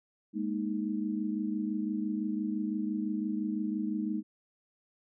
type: chord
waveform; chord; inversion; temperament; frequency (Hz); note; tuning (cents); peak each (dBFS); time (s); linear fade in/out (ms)
sine; Ab suspended second; none; just; 207.7 / 233.6 / 311.5; Ab3 / Bb3 / Eb4; 0 / +4 / +2; -33 / -36 / -34; 0.33-4.23; 50
effects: none